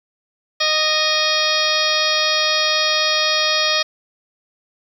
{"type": "harmonic tone with a mistuned harmonic", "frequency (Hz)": 619, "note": "D#5", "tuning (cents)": -9, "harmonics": [1, 2, 3, 4, 5, 6, 7, 8, 9], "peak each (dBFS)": [-24, -24, -24, -24, -24, -24, -24, -24, -24], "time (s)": [0.6, 3.83], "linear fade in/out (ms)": 10, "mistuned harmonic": 5, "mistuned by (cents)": 91, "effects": ["8-bit"]}